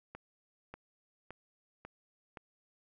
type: accelerating click train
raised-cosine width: 0.5 ms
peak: -30 dBFS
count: 5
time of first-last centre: 0.15-2.372 s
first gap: 590 ms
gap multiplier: 0.96
effects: none